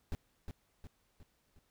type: noise with echo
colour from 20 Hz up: brown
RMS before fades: -36 dBFS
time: 0.12-0.15 s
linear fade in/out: 0 ms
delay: 360 ms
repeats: 4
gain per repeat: -6 dB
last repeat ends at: 1.59 s
effects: pink hiss -75 dBFS RMS until 1.7 s